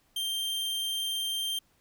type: tone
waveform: 45% pulse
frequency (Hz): 3161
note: G7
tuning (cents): +14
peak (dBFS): -29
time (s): 0.16-1.59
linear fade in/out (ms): 5
effects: pink hiss -68 dBFS RMS until 1.8 s